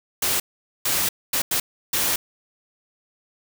white noise bursts at uneven times, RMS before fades -22 dBFS, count 5, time 0.22-0.4 / 0.85-1.09 / 1.33-1.42 / 1.51-1.6 / 1.93-2.16 s, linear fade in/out 5 ms, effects none

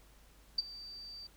sine tone with ADSR envelope, 4648 Hz, D8, 19 cents flat, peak -25 dBFS, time 0.58-1.27 s, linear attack 7 ms, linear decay 23 ms, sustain -20 dB, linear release 4 ms, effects added 50 Hz sine -60 dBFS peak until 1.36 s + pink hiss -64 dBFS RMS until 1.36 s

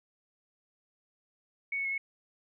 sine tone with pitch steps, 2224 / 2209 / 2175 / 2198 Hz, C#7 / C#7 / C#7 / C#7, +5 / -7 / -33 / -15 cents, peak -30 dBFS, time 1.72-1.98 s, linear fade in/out 5 ms, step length 65 ms, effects none

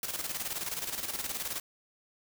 white noise with tremolo, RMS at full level -34 dBFS, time 0.03-1.6 s, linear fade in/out 2 ms, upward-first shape square, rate 19 Hz, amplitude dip 60%, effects none

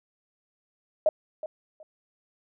sine tone with echo, 621 Hz, D#5, 3 cents flat, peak -17 dBFS, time 1.06-1.09 s, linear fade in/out 2 ms, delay 370 ms, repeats 2, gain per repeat -14 dB, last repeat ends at 1.83 s, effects none

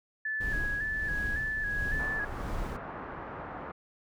sine tone with vibrato, 1704 Hz, G#6, 44 cents sharp, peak -30 dBFS, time 0.25-2.25 s, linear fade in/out 5 ms, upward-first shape square, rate 1.8 Hz, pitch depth 39 cents each way
brown noise with tremolo, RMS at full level -34 dBFS, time 0.4-2.77 s, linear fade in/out 10 ms, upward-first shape sine, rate 1.5 Hz, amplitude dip 60%
white low-pass noise, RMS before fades -41 dBFS, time 1.99-3.72 s, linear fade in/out 10 ms, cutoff 1400 Hz, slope 24 dB/octave
effects none

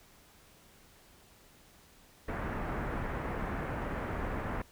pink low-pass noise, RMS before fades -36 dBFS, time 2.28-4.62 s, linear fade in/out 5 ms, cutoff 1900 Hz, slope 24 dB/octave, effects pink hiss -60 dBFS RMS until 4.71 s

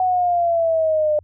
sine exponential sweep, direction down, 746 to 598 Hz, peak -15 dBFS, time 0-1.19 s, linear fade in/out 2 ms, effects added 89 Hz sine -46 dBFS peak until 1.23 s

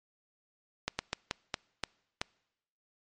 slowing click train, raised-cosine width 0.2 ms, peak -13 dBFS, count 7, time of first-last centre 0.88-2.215 s, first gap 110 ms, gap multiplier 1.28, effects noise-tail reverb RT60 0.9 s tail -26 dB re dry + MP3 48 kbps

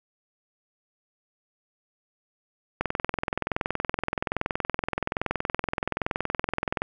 click train, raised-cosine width 0.5 ms, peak -10 dBFS, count 86, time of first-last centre 2.81-6.819 s, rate 21.2 Hz, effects none

